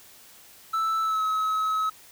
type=tone with pitch glide; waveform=triangle; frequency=1318.5 to 1283.9 Hz; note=E6 to E6; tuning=0 to -46 cents; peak=-21 dBFS; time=0.73-1.9 s; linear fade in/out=10 ms; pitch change=-46 cents; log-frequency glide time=1.02-1.23 s; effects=white hiss -51 dBFS RMS until 2.11 s